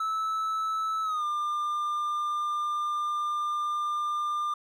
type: tone with pitch glide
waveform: triangle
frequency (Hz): 1307 to 1198.5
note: E6 to D6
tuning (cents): -15 to +35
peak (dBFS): -25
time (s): 0-4.54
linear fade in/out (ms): 5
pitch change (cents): -150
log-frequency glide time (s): 1.03-1.24
effects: none